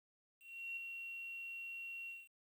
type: tone with ADSR envelope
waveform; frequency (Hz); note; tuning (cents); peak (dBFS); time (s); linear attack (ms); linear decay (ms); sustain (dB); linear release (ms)
sine; 2738; F7; -35; -40; 0.39-2.29; 380; 4; -4; 210
effects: 11-bit